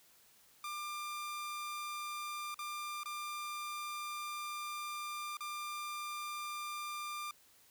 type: tone with dropouts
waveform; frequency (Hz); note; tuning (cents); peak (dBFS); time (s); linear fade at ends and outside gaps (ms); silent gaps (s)
sawtooth; 1194; D6; +28; -36; 0.64-7.31; 2; 2.544-2.59 / 3.034-3.057 / 5.37-5.406
effects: white hiss -65 dBFS RMS until 7.7 s

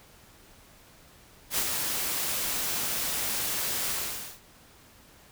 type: noise with ADSR envelope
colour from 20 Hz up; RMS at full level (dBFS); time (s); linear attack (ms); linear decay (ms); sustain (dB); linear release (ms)
white; -26; 1.5-4.4; 75; 64; -4; 480
effects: pink hiss -55 dBFS RMS until 5.31 s

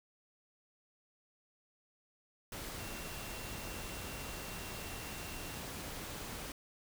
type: tone in noise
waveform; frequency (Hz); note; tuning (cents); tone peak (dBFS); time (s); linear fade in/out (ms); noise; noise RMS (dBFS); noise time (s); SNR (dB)
sine; 2736; F7; -36; -53; 2.79-5.58; 2; pink; -44; 2.52-6.52; -12
effects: none

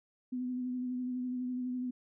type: tone with vibrato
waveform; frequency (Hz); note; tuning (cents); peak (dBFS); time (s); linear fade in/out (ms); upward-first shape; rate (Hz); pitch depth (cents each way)
sine; 250.8; B3; +27; -33; 0.32-1.91; 10; sine; 12; 23
effects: none

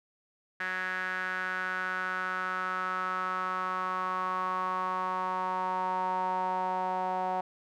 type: tone with band-pass filter sweep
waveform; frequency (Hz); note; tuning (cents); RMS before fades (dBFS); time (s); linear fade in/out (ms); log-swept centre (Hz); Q
sawtooth; 185; F#3; 0; -32; 0.6-7.41; 5; 1700 to 810; 5.8
effects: none

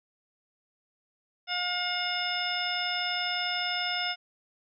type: harmonic tone with a mistuned harmonic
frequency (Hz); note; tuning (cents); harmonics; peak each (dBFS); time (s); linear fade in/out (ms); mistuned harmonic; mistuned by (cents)
715; F5; +41; 1 / 2 / 3 / 4 / 5 / 7; -35 / -35 / -35 / -35 / -35 / -35; 1.47-4.16; 50; 7; +69
effects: none

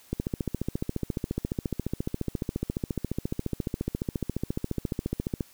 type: click train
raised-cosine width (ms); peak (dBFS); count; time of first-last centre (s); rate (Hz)
3; -15; 77; 0.13-5.408; 14.4
effects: white hiss -56 dBFS RMS until 5.53 s

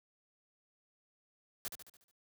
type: noise with echo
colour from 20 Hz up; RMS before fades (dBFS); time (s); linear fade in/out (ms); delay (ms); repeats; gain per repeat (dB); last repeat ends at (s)
white; -39; 1.65-1.68; 0; 72; 6; -6; 2.112
effects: high-pass 60 Hz 12 dB/octave

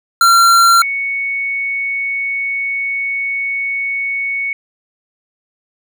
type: tone pair in turn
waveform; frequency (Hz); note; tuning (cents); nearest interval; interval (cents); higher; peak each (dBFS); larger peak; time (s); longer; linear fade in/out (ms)
square / sine; 1370 / 2220; F6 / C#7; -34 / +2; minor sixth; 836; second; -7 / -16; first; 0.21-0.82 / 0.82-4.53; second; 2
effects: none

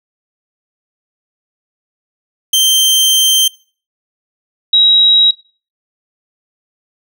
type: tone pair in turn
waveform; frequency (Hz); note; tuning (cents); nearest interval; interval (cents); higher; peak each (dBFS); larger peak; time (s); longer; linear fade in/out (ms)
sawtooth / sine; 3136 / 3839; G7 / B7; 0 / -50; major third; 350; second; -5; neither; 2.53-3.48 / 4.73-5.31; first; 5
effects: noise-tail reverb RT60 0.4 s tail -22 dB re dry

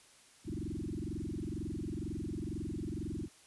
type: tone with frequency modulation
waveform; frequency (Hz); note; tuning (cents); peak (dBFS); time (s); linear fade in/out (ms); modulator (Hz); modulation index
sine; 200.4; G3; +38; -36; 0.44-3.29; 50; 22.1; 6.6
effects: white hiss -61 dBFS RMS until 3.46 s + resampled to 24000 Hz

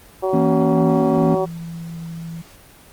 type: harmonic tone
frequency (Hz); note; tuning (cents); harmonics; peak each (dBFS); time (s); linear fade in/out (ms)
188.3; F#3; +31; 2 / 3 / 4 / 5 / 6; -20 / -22 / -25 / -31 / -31; 0.22-1.46; 20
type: chord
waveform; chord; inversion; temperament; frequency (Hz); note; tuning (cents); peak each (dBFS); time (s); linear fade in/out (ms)
triangle; A# diminished; second; equal; 164.81 / 233.1 / 277.2; E3 / A#3 / C#4; 0 / 0 / 0; -18; 0.33-1.35; 5
type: tone with pitch glide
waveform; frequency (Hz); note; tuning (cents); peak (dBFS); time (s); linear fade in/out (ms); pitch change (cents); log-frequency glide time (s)
sine; 167 to 165.65; E3 to E3; +23 to +9; -28; 0.69-2.42; 10; -14; 1.76-2.13
effects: pink hiss -46 dBFS RMS until 2.92 s + Opus 32 kbps

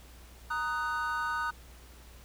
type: chord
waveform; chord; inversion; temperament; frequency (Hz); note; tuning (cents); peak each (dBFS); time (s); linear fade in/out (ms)
triangle; D# minor; second; just; 933.4 / 1244.5 / 1493.4; A#5 / D#6 / F#6; +2 / 0 / +16; -34 / -32 / -32; 0.5-1.51; 10
effects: added 60 Hz sine -51 dBFS peak until 2.24 s + pink hiss -56 dBFS RMS until 2.24 s

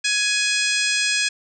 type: harmonic tone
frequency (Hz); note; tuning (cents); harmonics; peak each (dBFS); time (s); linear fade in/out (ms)
836; G#5; +11; 2 / 3 / 4 / 5 / 6 / 7 / 8 / 9 / 10; -25 / -23 / -27 / -29 / -26 / -32 / -31 / -31 / -31; 0.04-1.29; 10
effects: none

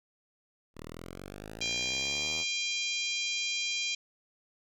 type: exponential sweep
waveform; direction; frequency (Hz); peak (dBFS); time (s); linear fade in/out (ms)
5% pulse; up; 37.5 to 83.2; -31; 0.74-2.45; 50
type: harmonic tone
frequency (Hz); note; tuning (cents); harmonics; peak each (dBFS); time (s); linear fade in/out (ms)
801; G5; +37; 3 / 4 / 5 / 6 / 7 / 8 / 9; -34 / -36 / -38 / -40 / -41 / -42 / -43; 1.61-3.95; 5
effects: none

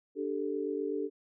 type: chord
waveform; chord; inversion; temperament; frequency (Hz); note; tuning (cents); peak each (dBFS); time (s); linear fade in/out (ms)
sine; D suspended fourth; none; equal; 293.7 / 392 / 440; D4 / G4 / A4; 0 / 0 / 0; -36 / -35 / -35; 0.15-1.1; 50
effects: none

